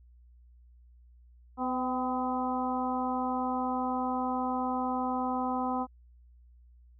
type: harmonic tone with a mistuned harmonic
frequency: 253.1 Hz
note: B3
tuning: 43 cents sharp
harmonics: 1 / 2 / 3 / 4 / 5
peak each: -32 / -39 / -33 / -35 / -39 dBFS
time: 1.57-5.87 s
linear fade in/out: 50 ms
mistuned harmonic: 3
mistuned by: +30 cents
effects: added 60 Hz sine -54 dBFS peak until 6.99 s